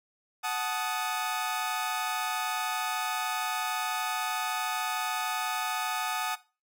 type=chord; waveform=sawtooth; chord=D# diminished; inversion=first; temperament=equal with one note detuned; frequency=740 / 870.4 / 1244.5 Hz; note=F#5 / A5 / D#6; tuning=0 / -19 / 0 cents; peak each=-30 dBFS; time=0.43-6.36 s; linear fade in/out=20 ms; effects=noise-tail reverb RT60 0.3 s tail -17 dB re dry